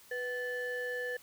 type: ring-modulated tone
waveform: triangle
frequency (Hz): 626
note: D#5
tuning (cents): +10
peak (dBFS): -29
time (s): 0.11-1.17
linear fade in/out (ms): 5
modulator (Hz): 1120
effects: white hiss -58 dBFS RMS until 1.22 s